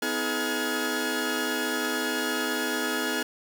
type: tone cluster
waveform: sawtooth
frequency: 252.3 / 317.9 / 424.5 / 1430 / 1689 Hz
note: B3 / D#4 / G#4 / F6 / G#6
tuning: +37 / +37 / +38 / +41 / +29 cents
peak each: -29 dBFS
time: 0.02-3.23 s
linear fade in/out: 5 ms
effects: 9-bit